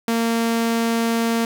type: tone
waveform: sawtooth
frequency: 229.8 Hz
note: A#3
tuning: 25 cents flat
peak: -14 dBFS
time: 0.08-1.45 s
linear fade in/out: 2 ms
effects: none